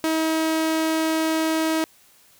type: tone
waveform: sawtooth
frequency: 319.3 Hz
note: D#4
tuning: 45 cents sharp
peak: -16 dBFS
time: 0.04-1.84 s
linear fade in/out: 0 ms
effects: white hiss -55 dBFS RMS until 2.39 s